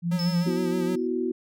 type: tone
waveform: sine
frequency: 171.2 Hz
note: F3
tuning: 34 cents flat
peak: -23 dBFS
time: 0.02-0.51 s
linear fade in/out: 50 ms
type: tone with vibrato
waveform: square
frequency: 179.6 Hz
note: F3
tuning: 49 cents sharp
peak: -29 dBFS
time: 0.11-0.96 s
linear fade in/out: 10 ms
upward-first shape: sine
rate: 6.5 Hz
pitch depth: 49 cents each way
type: tone with exponential decay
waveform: triangle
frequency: 5240 Hz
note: E8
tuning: 11 cents flat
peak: -29 dBFS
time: 0.19-1.07 s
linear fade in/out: 2 ms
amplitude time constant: 190 ms
type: chord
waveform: sine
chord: B suspended fourth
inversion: none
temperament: just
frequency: 246.9 / 329.3 / 370.4 Hz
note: B3 / E4 / F#4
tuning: 0 / -2 / +2 cents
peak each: -29 / -30 / -27 dBFS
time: 0.46-1.32 s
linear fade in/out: 10 ms
effects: none